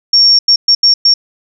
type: tone bursts at uneven times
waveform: sine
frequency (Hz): 5510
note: F8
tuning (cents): -24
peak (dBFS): -4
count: 5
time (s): 0.13-0.39 / 0.48-0.56 / 0.68-0.75 / 0.83-0.94 / 1.05-1.14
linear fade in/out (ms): 5
effects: none